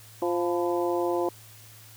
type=harmonic tone with a mistuned harmonic; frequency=174.61 Hz; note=F3; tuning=in tune; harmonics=2 / 3 / 4 / 5 / 6; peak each=-26 / -30 / -32 / -34 / -36 dBFS; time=0.22-1.29 s; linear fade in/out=2 ms; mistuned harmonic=6; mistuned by=-70 cents; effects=added 109 Hz sine -51 dBFS peak until 1.96 s + white hiss -51 dBFS RMS until 1.96 s